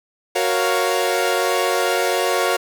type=chord; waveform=sawtooth; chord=Gb major seventh; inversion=none; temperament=equal; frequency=370 / 466.2 / 554.4 / 698.5 Hz; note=Gb4 / Bb4 / Db5 / F5; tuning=0 / 0 / 0 / 0 cents; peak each=-19 dBFS; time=0.35-2.57 s; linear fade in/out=10 ms; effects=none